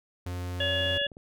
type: tone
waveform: 45% pulse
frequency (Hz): 89.3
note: F2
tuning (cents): +39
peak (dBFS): -32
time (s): 0.26-0.98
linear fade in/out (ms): 5
type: harmonic tone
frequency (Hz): 566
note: C#5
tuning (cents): +36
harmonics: 1 / 3 / 5 / 6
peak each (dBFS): -31 / -31 / -31 / -31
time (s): 0.6-1.07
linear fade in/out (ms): 5
type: click train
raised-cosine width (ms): 2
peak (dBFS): -33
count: 8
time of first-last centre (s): 0.81-1.169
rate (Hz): 19.5
effects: none